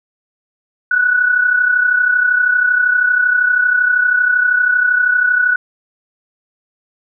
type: tone pair together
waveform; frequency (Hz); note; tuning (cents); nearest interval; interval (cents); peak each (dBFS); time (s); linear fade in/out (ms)
sine; 1472 / 1504.7; F#6 / F#6; -9 / +29; unison; 38; -11 / -18; 0.91-5.56; 5
effects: none

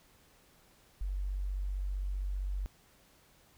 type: tone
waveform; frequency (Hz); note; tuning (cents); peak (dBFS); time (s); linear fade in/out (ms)
sine; 47.68; G1; -47; -32; 1.01-2.66; 0
effects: pink hiss -64 dBFS RMS until 3.57 s

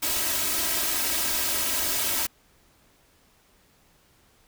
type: noise with comb filter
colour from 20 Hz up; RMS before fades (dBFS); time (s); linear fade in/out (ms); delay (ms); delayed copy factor
white; -26; 0.02-2.27; 10; 3.1; +0.9
effects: pink hiss -61 dBFS RMS until 4.47 s

